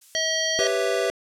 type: noise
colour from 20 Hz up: violet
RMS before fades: -43 dBFS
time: 0.01-0.61 s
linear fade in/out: 10 ms
type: harmonic tone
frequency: 640 Hz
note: D#5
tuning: 49 cents sharp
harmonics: 1 / 3 / 5 / 7 / 9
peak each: -28 / -28 / -28 / -28 / -28 dBFS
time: 0.15-0.67 s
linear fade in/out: 0 ms
type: chord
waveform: square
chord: C# half-diminished seventh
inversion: second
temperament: equal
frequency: 392 / 493.9 / 554.4 / 659.3 Hz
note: G4 / B4 / C#5 / E5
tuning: 0 / 0 / 0 / 0 cents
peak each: -27 / -27 / -31 / -27 dBFS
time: 0.59-1.1 s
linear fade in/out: 0 ms
effects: low-pass 9000 Hz 12 dB/octave